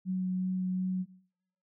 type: tone with vibrato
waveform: sine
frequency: 185 Hz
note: F#3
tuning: in tune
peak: -28 dBFS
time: 0.05-1.06 s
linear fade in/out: 50 ms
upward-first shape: sine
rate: 2.7 Hz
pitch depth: 8 cents each way
effects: noise-tail reverb RT60 0.7 s tail -21 dB re dry